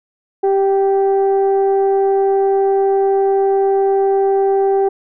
sine tone pair together, 392 / 779.9 Hz, G4 / G5, 0 / -9 cents, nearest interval octave, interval 1191 cents, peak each -11 / -17 dBFS, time 0.43-4.89 s, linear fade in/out 10 ms, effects tanh soft clip ceiling -6 dBFS

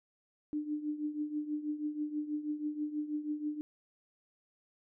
sine tone with tremolo, 299.7 Hz, D4, 35 cents sharp, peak -30 dBFS, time 0.53-3.61 s, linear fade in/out 0 ms, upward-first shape triangle, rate 6.2 Hz, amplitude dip 80%, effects none

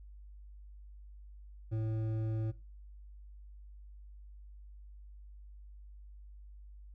triangle tone with hard clipping, 110.4 Hz, A2, 6 cents sharp, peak -34 dBFS, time 1.71-2.52 s, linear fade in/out 20 ms, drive 13 dB, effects noise-tail reverb RT60 0.3 s tail -19 dB re dry + added 50 Hz sine -49 dBFS peak until 6.94 s

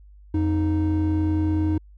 triangle tone pair together, 86.75 / 311.1 Hz, F2 / D#4, -11 / 0 cents, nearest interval octave + minor seventh, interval 2211 cents, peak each -19 dBFS, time 0.34-1.78 s, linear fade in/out 5 ms, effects tanh soft clip ceiling -13 dBFS + added 50 Hz sine -45 dBFS peak until 1.97 s

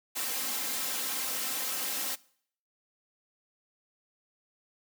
white noise with comb filter, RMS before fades -33 dBFS, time 0.15-2.16 s, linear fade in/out 20 ms, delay 3.8 ms, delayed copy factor +0.8, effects noise-tail reverb RT60 0.6 s tail -22 dB re dry + high-pass 200 Hz 12 dB/octave

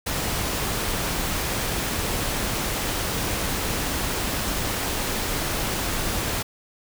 pink noise, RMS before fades -26 dBFS, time 0.06-6.43 s, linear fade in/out 10 ms, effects none

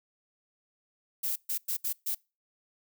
violet noise bursts at uneven times, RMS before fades -31 dBFS, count 5, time 1.23-1.36 / 1.49-1.58 / 1.68-1.77 / 1.84-1.93 / 2.06-2.15 s, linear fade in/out 10 ms, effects noise-tail reverb RT60 0.3 s tail -26 dB re dry

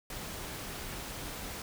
pink noise, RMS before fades -41 dBFS, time 0.1-1.62 s, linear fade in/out 2 ms, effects none

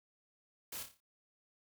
white noise with echo, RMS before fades -44 dBFS, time 0.72-0.83 s, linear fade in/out 5 ms, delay 29 ms, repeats 6, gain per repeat -6 dB, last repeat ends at 1.004 s, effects none

